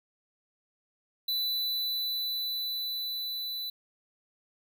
square tone with level ramp, 3985 Hz, B7, 15 cents sharp, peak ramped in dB -28 to -34 dBFS, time 1.28-3.7 s, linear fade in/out 5 ms, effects none

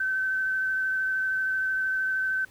sine tone with vibrato, 1535 Hz, G6, 37 cents flat, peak -24 dBFS, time 0-2.45 s, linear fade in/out 5 ms, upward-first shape sine, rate 13 Hz, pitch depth 11 cents each way, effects pink hiss -56 dBFS RMS until 2.5 s

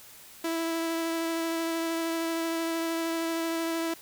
sawtooth tone with vibrato, 329.6 Hz, E4, in tune, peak -24 dBFS, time 0.44-3.94 s, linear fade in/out 5 ms, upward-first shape triangle, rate 13 Hz, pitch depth 13 cents each way, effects white hiss -50 dBFS RMS until 4.01 s

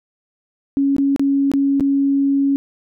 sine tone with dropouts, 277.2 Hz, C#4, in tune, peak -13 dBFS, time 0.77-2.56 s, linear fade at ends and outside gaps 0 ms, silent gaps 0.965-0.983 / 1.162-1.195 / 1.516-1.537 / 1.798-1.807 s, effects none

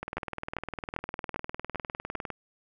two click trains, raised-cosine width 0.5 ms, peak -17 / -19 dBFS, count 6 / 46, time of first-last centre 0.17-2.154 / 0.03-2.303 s, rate 2.52 / 19.8 Hz, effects none

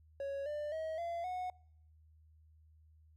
triangle tone with pitch steps, 554.4 / 594.2 / 636.8 / 682.5 / 731.5 Hz, C#5 / D5 / D#5 / F5 / F#5, 0 / +20 / +40 / -40 / -20 cents, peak -35 dBFS, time 0.2-1.5 s, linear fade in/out 2 ms, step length 260 ms, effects noise-tail reverb RT60 0.8 s tail -26 dB re dry + added 78 Hz sine -61 dBFS peak until 3.16 s

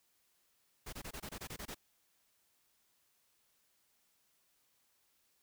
pink noise bursts, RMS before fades -45 dBFS, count 10, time 0.86-1.747 s, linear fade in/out 10 ms, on 68 ms, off 23 ms, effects white hiss -75 dBFS RMS until 5.42 s

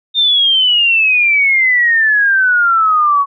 sine exponential sweep, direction down, 3660 to 1108.7 Hz, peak -8 dBFS, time 0.14-3.26 s, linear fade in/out 50 ms, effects none

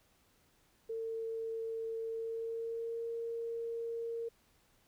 sine tone with pitch glide, 451.4 to 462 Hz, A4 to A#4, +44 to -16 cents, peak -36 dBFS, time 0.89-4.29 s, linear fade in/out 10 ms, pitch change +40 cents, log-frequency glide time 2.07-3.06 s, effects pink hiss -70 dBFS RMS until 4.87 s

